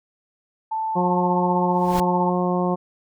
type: tone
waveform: sine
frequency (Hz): 882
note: A5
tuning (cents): +4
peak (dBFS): -22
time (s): 0.71-2.3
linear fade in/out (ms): 10
type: harmonic tone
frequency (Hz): 179.5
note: F3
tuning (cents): +48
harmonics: 1 / 2 / 3 / 4 / 5 / 6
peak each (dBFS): -22 / -25 / -27 / -28 / -29 / -30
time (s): 0.95-2.76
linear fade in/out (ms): 20
type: noise with exponential growth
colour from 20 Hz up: pink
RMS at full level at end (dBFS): -27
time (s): 1.71-2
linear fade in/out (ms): 1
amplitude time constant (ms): 63
effects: none